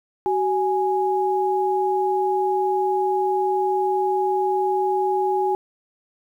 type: tone pair together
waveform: sine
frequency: 378.1 / 830.4 Hz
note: F#4 / G#5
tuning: +38 / 0 cents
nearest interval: octave + major second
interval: 1362 cents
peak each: -21 dBFS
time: 0.26-5.55 s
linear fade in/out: 0 ms
effects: 9-bit